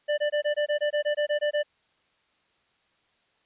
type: tone bursts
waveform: square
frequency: 592 Hz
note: D5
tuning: 14 cents sharp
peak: -23 dBFS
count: 13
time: 0.08-1.632 s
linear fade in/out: 20 ms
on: 100 ms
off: 21 ms
effects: white hiss -68 dBFS RMS until 3.45 s + resampled to 8000 Hz